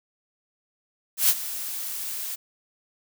blue noise with ADSR envelope, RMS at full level -17 dBFS, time 1.17-2.36 s, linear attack 120 ms, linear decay 48 ms, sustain -15 dB, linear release 15 ms, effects none

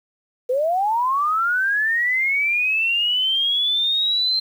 sine linear sweep, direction up, 483.3 to 4144 Hz, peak -17 dBFS, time 0.49-4.4 s, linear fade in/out 10 ms, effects 8-bit

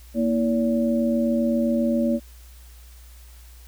sine tone cluster, 234.4 / 322 / 570 Hz, A#3 / E4 / C#5, +10 / -41 / +48 cents, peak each -20 / -28 / -25 dBFS, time 0.14-2.2 s, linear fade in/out 50 ms, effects added 60 Hz sine -43 dBFS peak until 3.67 s + white hiss -53 dBFS RMS until 3.67 s

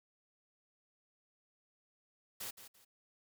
white noise with echo, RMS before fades -43 dBFS, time 2.4-2.51 s, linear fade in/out 10 ms, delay 170 ms, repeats 2, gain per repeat -11 dB, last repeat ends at 2.85 s, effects none

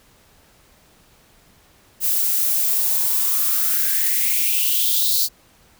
violet noise with high-pass filter sweep, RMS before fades -19 dBFS, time 2-5.29 s, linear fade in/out 50 ms, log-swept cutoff 410 to 4500 Hz, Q 6.3, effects pink hiss -54 dBFS RMS until 5.79 s

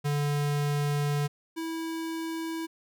square tone pair in turn, 145.4 / 326.4 Hz, D3 / E4, -17 / -17 cents, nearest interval octave + major second, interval 1400 cents, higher second, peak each -26 / -32 dBFS, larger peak first, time 0.04-1.28 / 1.56-2.67 s, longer first, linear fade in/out 20 ms, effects none

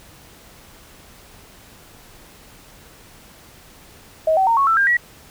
sine tone with pitch steps, 635 / 763.9 / 919 / 1105.6 / 1330.1 / 1600.1 / 1925 Hz, D#5 / G5 / A#5 / C#6 / E6 / G6 / B6, +35 / -45 / -25 / -5 / +15 / +35 / -45 cents, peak -13 dBFS, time 4.27-4.97 s, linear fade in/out 5 ms, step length 100 ms, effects pink hiss -46 dBFS RMS until 5.3 s

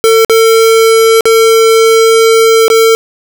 square tone with dropouts, 450.1 Hz, A4, 39 cents sharp, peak -4 dBFS, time 0.04-2.95 s, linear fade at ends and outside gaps 0 ms, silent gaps 0.248-0.297 / 1.208-1.255 / 2.681-2.701 s, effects none

